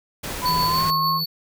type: noise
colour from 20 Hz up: pink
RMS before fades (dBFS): -30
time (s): 0.23-0.91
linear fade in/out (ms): 10
type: tone with pitch glide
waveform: sine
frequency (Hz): 1000 to 1084.2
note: B5 to C#6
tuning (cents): +21 to -39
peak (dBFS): -19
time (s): 0.41-1.21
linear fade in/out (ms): 50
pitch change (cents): +140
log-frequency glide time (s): 0.65-0.86
type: tone with tremolo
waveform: square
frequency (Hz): 4459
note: C#8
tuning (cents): +9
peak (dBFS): -23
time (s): 0.45-1.26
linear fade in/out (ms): 10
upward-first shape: sine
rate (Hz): 6.8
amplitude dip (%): 45
type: tone with vibrato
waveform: triangle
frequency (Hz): 161.9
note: E3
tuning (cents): -31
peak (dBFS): -27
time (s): 0.47-1.25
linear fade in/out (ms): 20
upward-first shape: sine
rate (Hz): 3.4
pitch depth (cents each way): 23
effects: none